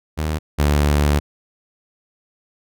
sawtooth tone pair in turn, 77.4 / 73.28 Hz, D#2 / D2, -9 / -3 cents, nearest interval minor second, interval 94 cents, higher first, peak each -16 / -10 dBFS, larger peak second, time 0.17-0.39 / 0.58-1.2 s, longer second, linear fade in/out 20 ms, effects none

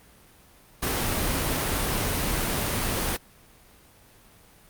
pink noise, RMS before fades -26 dBFS, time 0.82-3.17 s, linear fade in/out 10 ms, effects pink hiss -54 dBFS RMS until 4.69 s + Opus 32 kbps

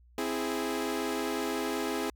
sawtooth chord, C augmented, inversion none, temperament equal, 261.6 / 329.6 / 415.3 Hz, C4 / E4 / G#4, 0 / 0 / 0 cents, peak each -31 / -31 / -30 dBFS, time 0.18-2.1 s, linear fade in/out 2 ms, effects added 60 Hz sine -56 dBFS peak until 2.15 s

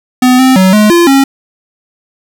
square tone with pitch steps, 252.2 / 260.1 / 187.8 / 211.6 / 343.9 / 272.5 Hz, B3 / C4 / F#3 / G#3 / F4 / C#4, +36 / -10 / +26 / +33 / -27 / -29 cents, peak -4 dBFS, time 0.22-1.24 s, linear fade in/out 5 ms, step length 170 ms, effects none

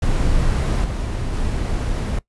brown noise with level steps, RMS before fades -18 / -23 / -21 dBFS, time 0.02-2.19 s, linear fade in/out 5 ms, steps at 0.84 / 1.33 s, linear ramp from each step 2 ms, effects noise-tail reverb RT60 0.1 s tail -19 dB re dry + resampled to 24000 Hz

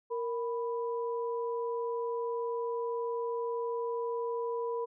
sine tone pair together, 466.2 / 987.8 Hz, A#4 / B5, 0 / 0 cents, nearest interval octave + minor second, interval 1300 cents, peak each -32 / -38 dBFS, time 0.1-4.86 s, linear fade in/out 20 ms, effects none

